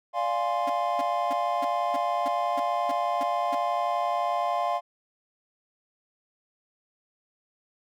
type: chord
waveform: triangle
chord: D half-diminished seventh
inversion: none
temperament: equal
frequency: 587.3 / 698.5 / 830.6 / 1046.5 Hz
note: D5 / F5 / Ab5 / C6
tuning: 0 / 0 / 0 / 0 cents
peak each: -31 / -25 / -31 / -28 dBFS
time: 0.13-4.81 s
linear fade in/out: 50 ms
type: tone bursts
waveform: sawtooth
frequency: 277.2 Hz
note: C#4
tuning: in tune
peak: -29 dBFS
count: 10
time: 0.67-3.55 s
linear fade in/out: 5 ms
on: 27 ms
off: 290 ms
effects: none